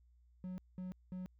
triangle tone bursts, 183.7 Hz, F#3, 12 cents flat, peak -39 dBFS, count 3, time 0.44-1.26 s, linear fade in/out 0 ms, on 140 ms, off 200 ms, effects added 60 Hz sine -64 dBFS peak until 1.39 s

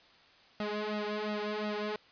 sawtooth tone with flanger, 210.5 Hz, G#3, 24 cents sharp, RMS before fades -35 dBFS, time 0.6-1.96 s, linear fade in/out 2 ms, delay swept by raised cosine 1.5 to 3 ms, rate 2.8 Hz, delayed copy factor +1, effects white hiss -60 dBFS RMS until 2.11 s + resampled to 11025 Hz

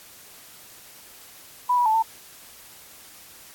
sine tone with pitch steps, 987 / 972 / 875 / 897 Hz, B5 / B5 / A5 / A5, -1 / -28 / -10 / +33 cents, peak -17 dBFS, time 1.69-2.026 s, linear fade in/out 10 ms, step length 84 ms, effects white hiss -47 dBFS RMS until 3.54 s + AAC 64 kbps

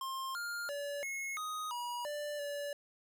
square tone with pitch steps, 1061 / 1407 / 573 / 2174 / 1249 / 964 / 589 / 576 Hz, C6 / F6 / D5 / C#7 / D#6 / B5 / D5 / D5, +24 / +12 / -43 / -34 / +6 / -42 / +5 / -34 cents, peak -38 dBFS, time 0.01-2.73 s, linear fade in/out 2 ms, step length 340 ms, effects none

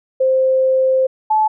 sine tone pair in turn, 523.3 / 864.7 Hz, C5 / A5, 0 / -30 cents, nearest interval major sixth, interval 870 cents, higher second, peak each -11 dBFS, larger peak neither, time 0.2-1.07 / 1.3-1.48 s, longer first, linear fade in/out 10 ms, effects none

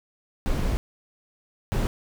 brown noise bursts at uneven times, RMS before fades -24 dBFS, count 2, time 0.46-0.77 / 1.72-1.87 s, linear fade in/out 0 ms, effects none

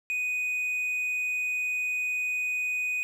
triangle tone, 2489 Hz, D#7, in tune, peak -25 dBFS, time 0.1-3.03 s, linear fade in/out 0 ms, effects none

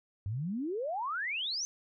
sine exponential sweep, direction up, 93.5 to 6272 Hz, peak -32 dBFS, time 0.26-1.65 s, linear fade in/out 0 ms, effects none

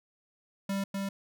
square tone with echo, 196.6 Hz, G3, 5 cents sharp, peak -30 dBFS, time 0.69-0.84 s, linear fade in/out 5 ms, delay 250 ms, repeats 1, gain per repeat -2 dB, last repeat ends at 1.09 s, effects none

